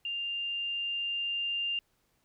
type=tone with level ramp; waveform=sine; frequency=2796 Hz; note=F7; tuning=1 cent sharp; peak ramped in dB=-32 to -29 dBFS; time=0.05-1.79 s; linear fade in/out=2 ms; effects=pink hiss -73 dBFS RMS until 2.24 s